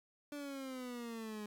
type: exponential sweep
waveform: 30% pulse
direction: down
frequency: 293.7 to 207.7 Hz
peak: -40 dBFS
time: 0.32-1.46 s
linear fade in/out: 2 ms
effects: 12-bit